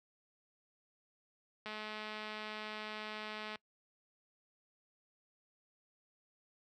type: click train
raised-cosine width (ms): 0.3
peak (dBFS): -28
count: 407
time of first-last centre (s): 1.66-3.557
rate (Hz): 214
effects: noise-tail reverb RT60 0.1 s tail -24 dB re dry + high-pass 80 Hz 12 dB/octave